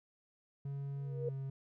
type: tone with pitch glide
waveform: triangle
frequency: 139.4 to 135.35 Hz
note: C#3 to C#3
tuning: +10 to -41 cents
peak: -36 dBFS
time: 0.65-1.5 s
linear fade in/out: 5 ms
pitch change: -51 cents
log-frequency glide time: 1.05-1.16 s
type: tone with exponential growth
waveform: sine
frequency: 476.7 Hz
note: A#4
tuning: 39 cents sharp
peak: -32 dBFS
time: 0.95-1.29 s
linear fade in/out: 5 ms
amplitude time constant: 72 ms
effects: none